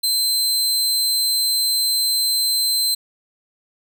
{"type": "tone", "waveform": "sawtooth", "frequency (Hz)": 4100, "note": "C8", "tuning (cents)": -36, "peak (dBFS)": -14, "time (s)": [0.03, 2.95], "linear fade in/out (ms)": 10, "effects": []}